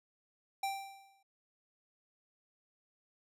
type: tone with exponential decay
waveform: square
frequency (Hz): 784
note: G5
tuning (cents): 0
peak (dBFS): -32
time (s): 0.63-1.23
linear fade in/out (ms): 5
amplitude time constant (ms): 130
effects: noise-tail reverb RT60 0.1 s tail -26 dB re dry + resampled to 32000 Hz

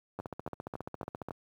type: two click trains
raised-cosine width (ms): 1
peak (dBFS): -23 / -24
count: 5 / 17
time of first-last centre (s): 0.2-1.308 / 0.19-1.286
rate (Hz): 3.61 / 14.6
effects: high-pass 80 Hz 12 dB/octave + 10-bit

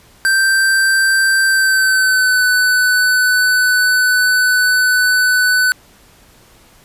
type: tone with pitch glide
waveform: square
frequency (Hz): 1566 to 1499.6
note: G6 to F#6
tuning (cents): -2 to +23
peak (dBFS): -11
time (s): 0.25-5.72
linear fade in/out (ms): 0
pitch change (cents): -75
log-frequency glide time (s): 1.45-2.46
effects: pink hiss -47 dBFS RMS until 6.84 s + resampled to 32000 Hz

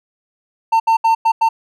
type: tone bursts at uneven times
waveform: triangle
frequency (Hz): 903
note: A5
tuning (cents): +45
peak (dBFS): -8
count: 5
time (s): 0.72-0.8 / 0.87-0.97 / 1.04-1.15 / 1.25-1.32 / 1.41-1.49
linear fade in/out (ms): 10
effects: none

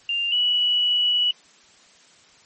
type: tone pair in turn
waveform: sine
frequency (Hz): 2794 / 2941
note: F7 / F#7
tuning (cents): 0 / -11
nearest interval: minor second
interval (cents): 89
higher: second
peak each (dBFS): -21 / -17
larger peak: second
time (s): 0.09-0.32 / 0.32-1.31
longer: second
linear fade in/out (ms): 2
effects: white hiss -53 dBFS RMS until 2.45 s + MP3 32 kbps

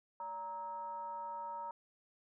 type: tone with frequency modulation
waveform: sine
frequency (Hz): 934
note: A#5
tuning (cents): +3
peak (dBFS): -40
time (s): 0.2-1.71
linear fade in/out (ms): 2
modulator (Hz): 358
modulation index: 0.53
effects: none

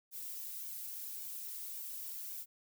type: noise with flanger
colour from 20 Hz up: violet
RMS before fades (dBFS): -44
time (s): 0.11-2.46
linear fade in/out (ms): 50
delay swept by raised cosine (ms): 1.5 to 3.3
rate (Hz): 1.8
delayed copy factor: -0.85
effects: none

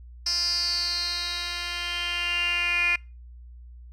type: tone with band-pass filter sweep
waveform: 10% pulse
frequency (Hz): 349.2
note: F4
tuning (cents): 0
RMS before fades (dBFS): -27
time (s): 0.26-2.96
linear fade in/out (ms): 5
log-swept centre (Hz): 5200 to 2400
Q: 9.6
effects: noise-tail reverb RT60 0.3 s tail -26 dB re dry + added 60 Hz sine -42 dBFS peak until 3.92 s

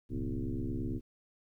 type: tone with frequency modulation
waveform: sine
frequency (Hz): 112.3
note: A2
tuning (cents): +36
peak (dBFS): -32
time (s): 0.09-1.01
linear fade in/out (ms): 50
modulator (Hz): 68.6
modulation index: 3.4
effects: 12-bit

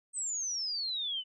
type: exponential sweep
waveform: sine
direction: down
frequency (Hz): 8372 to 2960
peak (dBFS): -32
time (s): 0.13-1.24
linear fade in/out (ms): 50
effects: none

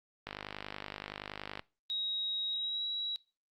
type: click train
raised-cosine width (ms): 0.3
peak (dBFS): -23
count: 68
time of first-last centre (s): 0.27-1.594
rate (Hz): 50.6
type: tone with pitch glide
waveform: sine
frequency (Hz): 3800 to 3884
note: A#7 to B7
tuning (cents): +33 to -30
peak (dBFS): -33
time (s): 1.9-3.16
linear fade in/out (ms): 0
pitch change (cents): +37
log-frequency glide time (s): 2.49-2.85
effects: noise-tail reverb RT60 0.3 s tail -20 dB re dry + Opus 48 kbps

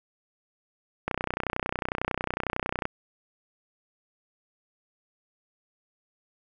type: click train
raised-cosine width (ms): 0.5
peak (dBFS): -12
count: 56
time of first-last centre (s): 1.08-2.854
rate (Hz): 31
effects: none

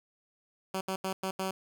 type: tone bursts at uneven times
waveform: 10% pulse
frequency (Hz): 190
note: F#3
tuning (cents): +46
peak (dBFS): -23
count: 5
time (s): 0.74-0.81 / 0.88-0.96 / 1.04-1.13 / 1.23-1.31 / 1.39-1.51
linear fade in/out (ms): 5
effects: none

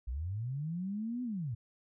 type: linear two-way sweep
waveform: sine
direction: up then down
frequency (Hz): 54.7 to 253.4 to 104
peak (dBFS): -34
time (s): 0.07-1.55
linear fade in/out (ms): 10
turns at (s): 1.23
effects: none

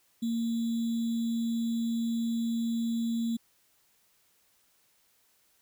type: tone with sample-and-hold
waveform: sine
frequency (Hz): 230.4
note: A#3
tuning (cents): -20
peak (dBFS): -27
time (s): 0.22-3.37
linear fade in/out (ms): 10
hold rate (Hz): 3675
effects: white hiss -68 dBFS RMS until 5.61 s

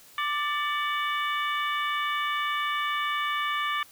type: harmonic tone with a mistuned harmonic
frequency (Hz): 589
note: D5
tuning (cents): +5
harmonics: 2 / 3 / 4 / 5 / 6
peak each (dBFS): -28 / -32 / -34 / -36 / -38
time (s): 0.18-3.83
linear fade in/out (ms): 2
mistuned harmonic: 4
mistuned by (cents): -64
effects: white hiss -53 dBFS RMS until 3.91 s

